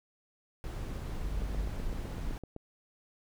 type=noise; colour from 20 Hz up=brown; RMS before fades=-37 dBFS; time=0.64-2.38 s; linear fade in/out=0 ms
type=tone; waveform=triangle; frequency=49.77 Hz; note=G1; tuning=27 cents sharp; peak=-30 dBFS; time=1.21-1.73 s; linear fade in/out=50 ms
type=click train; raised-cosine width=2 ms; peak=-29 dBFS; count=10; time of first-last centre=1.42-2.564 s; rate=7.87 Hz
effects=none